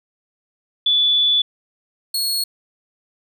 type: tone pair in turn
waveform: sine / sawtooth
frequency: 3459 / 4333 Hz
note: A7 / C#8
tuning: -30 / -40 cents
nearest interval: major third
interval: 390 cents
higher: second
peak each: -13 / -16 dBFS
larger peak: first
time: 0.86-1.42 / 2.14-2.44 s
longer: first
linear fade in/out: 5 ms
effects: none

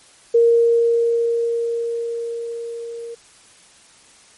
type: tone with level ramp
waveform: sine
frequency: 466.2 Hz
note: A#4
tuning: in tune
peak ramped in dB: -9 to -29 dBFS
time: 0.34-3.15 s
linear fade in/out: 10 ms
effects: white hiss -49 dBFS RMS until 4.37 s + MP3 48 kbps

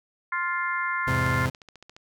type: harmonic tone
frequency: 350 Hz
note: F4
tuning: 4 cents sharp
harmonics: 3 / 4 / 5 / 6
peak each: -29 / -30 / -31 / -32 dBFS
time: 0.32-1.46 s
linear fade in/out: 5 ms
type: chord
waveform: 35% pulse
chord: E augmented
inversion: none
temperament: just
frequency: 82.41 / 103.01 / 128.76 Hz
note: E2 / G#2 / B#2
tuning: 0 / -14 / -27 cents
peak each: -29 / -30 / -24 dBFS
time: 1.07-1.5 s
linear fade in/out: 10 ms
type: click train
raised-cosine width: 0.2 ms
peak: -29 dBFS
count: 10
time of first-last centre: 1.34-1.965 s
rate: 14.4 Hz
effects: none

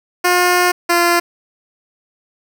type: tone pair in turn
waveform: 10% pulse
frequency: 357.3 / 345.3 Hz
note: F4 / F4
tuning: +40 / -20 cents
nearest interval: minor second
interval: 60 cents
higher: first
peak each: -3 dBFS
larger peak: neither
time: 0.24-0.72 / 0.89-1.2 s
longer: first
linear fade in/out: 10 ms
effects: none

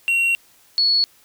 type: tone pair in turn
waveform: triangle / sine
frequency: 2742 / 4389 Hz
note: F7 / C#8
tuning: -32 / -18 cents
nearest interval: minor sixth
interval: 814 cents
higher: second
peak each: -14 dBFS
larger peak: neither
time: 0.08-0.35 / 0.78-1.04 s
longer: first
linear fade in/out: 0 ms
effects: white hiss -54 dBFS RMS until 1.24 s

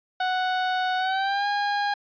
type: tone with pitch glide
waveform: 30% pulse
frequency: 740 to 816.4 Hz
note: F#5 to G#5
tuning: 0 to -30 cents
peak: -20 dBFS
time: 0.2-1.94 s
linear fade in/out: 5 ms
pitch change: +170 cents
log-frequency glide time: 0.97-1.47 s
effects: resampled to 11025 Hz

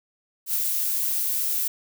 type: noise with ADSR envelope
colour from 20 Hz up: violet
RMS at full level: -23 dBFS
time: 0.46-1.68 s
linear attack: 79 ms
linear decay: 36 ms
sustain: -2 dB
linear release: 4 ms
effects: none

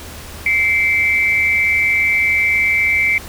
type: tone pair together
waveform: sine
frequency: 2097 / 2310 Hz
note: C7 / D7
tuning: +3 / -29 cents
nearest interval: major second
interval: 168 cents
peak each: -15 dBFS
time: 0.46-3.18 s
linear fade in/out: 2 ms
effects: added 77 Hz sine -36 dBFS peak until 3.28 s + pink hiss -34 dBFS RMS until 3.28 s

